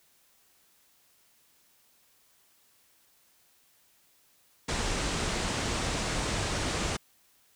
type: low-pass noise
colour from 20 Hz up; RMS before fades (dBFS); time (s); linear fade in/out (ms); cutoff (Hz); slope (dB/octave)
pink; -31; 4.68-6.97; 10; 8800; 48
effects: white hiss -65 dBFS RMS until 7.55 s